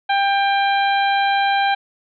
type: harmonic tone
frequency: 794 Hz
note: G5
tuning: 22 cents sharp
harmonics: 1 / 2 / 3 / 4 / 5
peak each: -16 / -22 / -26 / -28 / -30 dBFS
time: 0.09-1.75 s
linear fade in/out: 10 ms
effects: none